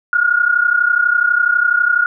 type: tone pair together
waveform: sine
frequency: 1408.9 / 1441 Hz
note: F6 / F#6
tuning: +15 / -46 cents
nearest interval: unison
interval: 39 cents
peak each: -15 / -13 dBFS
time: 0.13-2.06 s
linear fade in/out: 2 ms
effects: none